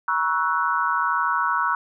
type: chord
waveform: sine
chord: F# dominant seventh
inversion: first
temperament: equal with one note detuned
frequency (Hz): 955.8 / 1108.7 / 1318.5 / 1480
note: A#5 / C#6 / E6 / F#6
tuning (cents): +43 / 0 / 0 / 0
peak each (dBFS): -25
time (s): 0.08-1.75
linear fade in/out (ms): 2
effects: none